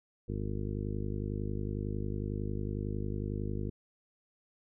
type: harmonic tone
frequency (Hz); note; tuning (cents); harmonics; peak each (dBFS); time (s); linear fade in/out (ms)
51; G#1; -31; 1 / 2 / 3 / 4 / 5 / 6 / 7 / 8 / 9; -38 / -37 / -42 / -41 / -44 / -47 / -43 / -49 / -47; 0.28-3.7; 10
effects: none